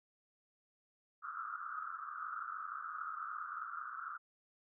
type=band-pass noise; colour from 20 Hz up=white; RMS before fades=-44 dBFS; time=1.22-4.18 s; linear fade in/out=20 ms; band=1200 to 1400 Hz; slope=96 dB/octave; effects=none